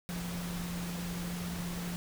sine tone in noise, 174.61 Hz, F3, in tune, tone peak -36 dBFS, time 0.09-1.96 s, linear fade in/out 0 ms, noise pink, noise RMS -42 dBFS, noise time 0.09-1.96 s, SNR +3 dB, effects none

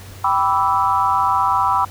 sine chord, E minor seventh, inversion first, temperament equal with one note detuned, 784 / 987.8 / 1162.5 / 1318.5 Hz, G5 / B5 / D6 / E6, 0 / 0 / -18 / 0 cents, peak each -21 / -17 / -21 / -21 dBFS, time 0.24-1.85 s, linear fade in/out 5 ms, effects added 95 Hz sine -36 dBFS peak until 1.9 s + pink hiss -41 dBFS RMS until 1.9 s

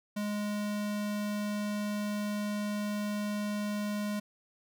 square tone, 207.7 Hz, G#3, in tune, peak -32 dBFS, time 0.16-4.2 s, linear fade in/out 10 ms, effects none

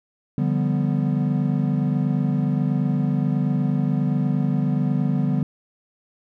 triangle chord, G dominant seventh, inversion second, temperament equal, 146.83 / 174.61 / 196 / 246.9 Hz, D3 / F3 / G3 / B3, 0 / 0 / 0 / 0 cents, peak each -20 / -25 / -23 / -23 dBFS, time 0.38-5.43 s, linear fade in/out 2 ms, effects none

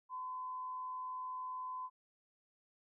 sine tone with frequency modulation, 1018 Hz, C6, 48 cents flat, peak -40 dBFS, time 0.09-1.9 s, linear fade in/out 50 ms, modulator 86.7 Hz, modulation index 0.28, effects none

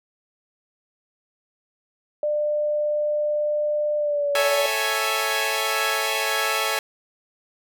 sine tone with pitch glide, 597 to 569.7 Hz, D5 to C#5, +28 to +47 cents, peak -20 dBFS, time 2.23-4.66 s, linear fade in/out 2 ms, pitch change -81 cents, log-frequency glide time 3.97-4.35 s
10% pulse chord, A major seventh, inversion none, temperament equal, 440 / 554.4 / 659.3 / 830.6 Hz, A4 / C#5 / E5 / G#5, 0 / 0 / 0 / 0 cents, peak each -19 dBFS, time 4.35-6.79 s, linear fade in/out 2 ms
effects none

